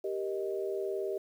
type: chord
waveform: sine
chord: Eb major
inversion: first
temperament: equal with one note detuned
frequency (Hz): 392 / 470.8 / 622.3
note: G4 / Bb4 / Eb5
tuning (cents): 0 / +17 / 0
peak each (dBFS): -33 / -39 / -38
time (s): 0.04-1.18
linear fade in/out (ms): 5
effects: 10-bit